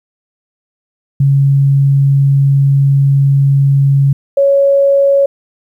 sine tone pair in turn, 138.59 / 556 Hz, C#3 / C#5, 0 / +5 cents, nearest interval 2 octaves, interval 2405 cents, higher second, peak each -6 dBFS, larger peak neither, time 1.2-4.13 / 4.37-5.26 s, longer first, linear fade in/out 5 ms, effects 8-bit

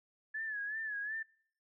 sine tone with vibrato, 1714 Hz, A6, 46 cents flat, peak -36 dBFS, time 0.34-1.23 s, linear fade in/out 10 ms, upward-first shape sine, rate 2.7 Hz, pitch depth 78 cents each way, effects noise-tail reverb RT60 0.6 s tail -26 dB re dry

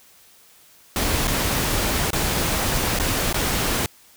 pink noise with dropouts, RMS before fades -22 dBFS, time 0.96-3.86 s, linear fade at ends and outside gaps 1 ms, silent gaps 1.272-1.278 / 2.105-2.131 / 2.989-2.998 / 3.328-3.343 s, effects white hiss -52 dBFS RMS until 4.16 s

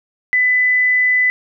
sine tone, 2000 Hz, B6, 21 cents sharp, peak -11 dBFS, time 0.33-1.3 s, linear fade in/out 0 ms, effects none

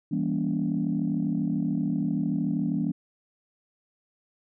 sine chord, E diminished seventh, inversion none, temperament just, 164.81 / 197.78 / 237.3 / 284.8 Hz, E3 / G3 / Bb3 / Db4, 0 / +16 / +31 / +47 cents, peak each -29 dBFS, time 0.11-2.92 s, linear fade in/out 10 ms, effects tanh soft clip ceiling -16 dBFS

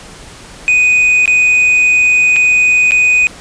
triangle tone with dropouts, 2489 Hz, D#7, in tune, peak -5 dBFS, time 0.68-3.27 s, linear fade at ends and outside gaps 0 ms, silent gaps 1.257-1.277 / 2.361-2.365 / 2.909-2.919 s, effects pink hiss -34 dBFS RMS until 3.4 s + resampled to 22050 Hz

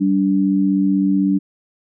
sine tone pair together, 193.37 / 289.4 Hz, G3 / D4, -23 / -25 cents, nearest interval perfect fifth, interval 698 cents, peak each -16 dBFS, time 0-1.39 s, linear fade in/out 20 ms, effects none

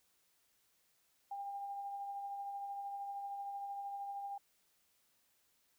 sine tone with tremolo, 800 Hz, G5, 35 cents sharp, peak -39 dBFS, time 1.31-4.38 s, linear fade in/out 5 ms, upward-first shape triangle, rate 13 Hz, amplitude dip 35%, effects white hiss -75 dBFS RMS until 5.78 s

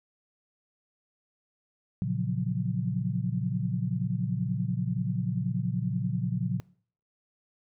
sine chord, Gb major seventh, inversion first, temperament equal, 116.54 / 138.59 / 174.61 / 185 Hz, Bb2 / Db3 / F3 / Gb3, 0 / 0 / 0 / 0 cents, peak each -32 dBFS, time 2.02-6.6 s, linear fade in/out 0 ms, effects noise-tail reverb RT60 0.5 s tail -22 dB re dry

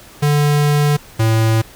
square tone pair in turn, 146.83 / 111.67 Hz, D3 / A2, 0 / +26 cents, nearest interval perfect fourth, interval 474 cents, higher first, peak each -12 dBFS, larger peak neither, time 0.22-0.97 / 1.19-1.62 s, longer first, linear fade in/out 10 ms, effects pink hiss -41 dBFS RMS until 1.75 s

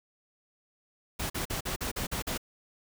pink noise bursts, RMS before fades -33 dBFS, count 8, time 1.19-2.378 s, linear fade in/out 10 ms, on 110 ms, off 44 ms, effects none

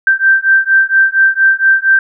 sine beating tone pair, 1564 / 1568.3 Hz, G6 / G6, -4 / 0 cents, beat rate 4.3 Hz, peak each -10 dBFS, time 0.07-1.99 s, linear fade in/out 2 ms, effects none

